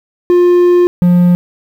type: tone pair in turn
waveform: triangle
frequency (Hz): 353.7 / 176.85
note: F4 / F3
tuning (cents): +22 / +22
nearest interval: octave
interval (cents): 1200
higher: first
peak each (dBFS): -3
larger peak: neither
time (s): 0.3-0.87 / 1.02-1.35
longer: first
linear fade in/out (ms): 0
effects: 7-bit